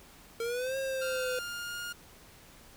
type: exponential two-way sweep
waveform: square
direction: up then down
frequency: 456.5 to 539 to 502 Hz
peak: -32 dBFS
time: 0.4-1.39 s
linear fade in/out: 2 ms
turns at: 0.77 s
type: tone with pitch glide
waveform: sawtooth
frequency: 1396.9 to 1420.5 Hz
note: F6 to F6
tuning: 0 to +29 cents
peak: -33 dBFS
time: 1.01-1.93 s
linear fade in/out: 10 ms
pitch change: +29 cents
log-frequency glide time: 1.2-1.8 s
effects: pink hiss -55 dBFS RMS until 2.76 s